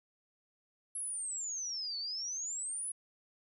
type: exponential two-way sweep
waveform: sine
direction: down then up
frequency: 11090 to 4414 to 10460 Hz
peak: -36 dBFS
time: 0.95-2.92 s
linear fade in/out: 5 ms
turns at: 1.98 s
effects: none